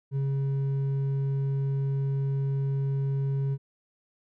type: tone with hard clipping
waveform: sine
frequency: 137.2 Hz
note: C#3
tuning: 17 cents flat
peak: -26 dBFS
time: 0.11-3.58 s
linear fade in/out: 50 ms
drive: 4 dB
effects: none